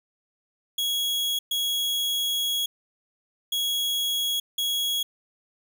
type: tone bursts at uneven times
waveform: 40% pulse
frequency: 3327 Hz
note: G#7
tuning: 2 cents sharp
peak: -23 dBFS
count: 4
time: 0.78-1.39 / 1.51-2.66 / 3.52-4.4 / 4.58-5.03 s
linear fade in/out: 5 ms
effects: none